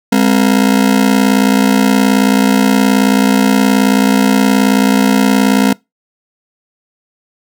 40% pulse ring-modulated tone, 233.1 Hz, A#3, in tune, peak -4 dBFS, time 0.12-5.73 s, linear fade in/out 5 ms, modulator 29.4 Hz, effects noise-tail reverb RT60 0.2 s tail -24 dB re dry

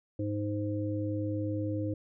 harmonic tone, 103.83 Hz, G#2, in tune, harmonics 1 / 3 / 5, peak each -33 / -33 / -38 dBFS, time 0.19-1.94 s, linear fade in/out 5 ms, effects none

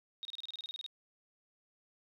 sine tone bursts, 3734 Hz, A#7, 2 cents sharp, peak -39 dBFS, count 13, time 0.23-0.863 s, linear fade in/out 0 ms, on 21 ms, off 30 ms, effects none

